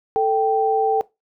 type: tone pair together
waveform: sine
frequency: 441.8 / 781.1 Hz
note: A4 / G5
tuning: +7 / -6 cents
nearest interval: minor seventh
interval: 987 cents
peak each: -18 dBFS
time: 0.16-1.01 s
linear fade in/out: 0 ms
effects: noise-tail reverb RT60 0.2 s tail -19 dB re dry